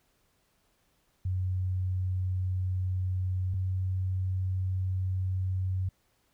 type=tone pair in turn; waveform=sine; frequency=92.5 / 93.36 Hz; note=F#2 / F#2; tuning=0 / +16 cents; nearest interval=unison; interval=16 cents; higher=second; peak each=-27 dBFS; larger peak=neither; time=1.25-3.54 / 3.54-5.89 s; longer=second; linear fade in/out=5 ms; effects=pink hiss -71 dBFS RMS until 6.33 s